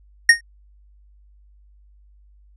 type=tone with exponential decay; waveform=square; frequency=1856 Hz; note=A#6; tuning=8 cents flat; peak=-4 dBFS; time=0.29-0.41 s; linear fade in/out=5 ms; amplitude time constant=24 ms; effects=added 50 Hz sine -49 dBFS peak until 2.56 s + resampled to 22050 Hz